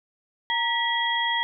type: tone cluster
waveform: sine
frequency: 929 / 1944 / 3289 Hz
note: A#5 / B6 / G#7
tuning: -6 / -28 / -18 cents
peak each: -26 / -26 / -27 dBFS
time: 0.5-1.43 s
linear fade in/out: 0 ms
effects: none